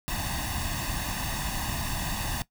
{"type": "noise with comb filter", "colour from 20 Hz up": "pink", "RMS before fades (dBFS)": -31, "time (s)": [0.08, 2.42], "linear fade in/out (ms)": 0, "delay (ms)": 1.1, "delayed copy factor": 0.8, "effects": ["noise-tail reverb RT60 0.1 s tail -18 dB re dry"]}